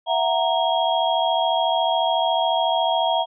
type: tone cluster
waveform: sine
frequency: 664 / 738 / 932 / 3276 Hz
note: E5 / F#5 / A#5 / G#7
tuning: +12 / -5 / -1 / -24 cents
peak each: -22 / -23 / -23 / -26 dBFS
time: 0.06-3.26 s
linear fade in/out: 50 ms
effects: none